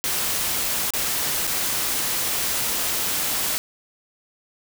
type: noise with dropouts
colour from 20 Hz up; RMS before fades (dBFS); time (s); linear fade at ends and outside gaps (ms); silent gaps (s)
white; -24; 0.04-3.58; 0; 0.905-0.936 / 1.469-1.474
effects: none